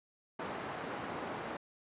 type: band-pass noise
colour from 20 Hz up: white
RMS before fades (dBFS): -41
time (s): 0.39-1.57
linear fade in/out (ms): 5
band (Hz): 140 to 1100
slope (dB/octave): 12
effects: resampled to 8000 Hz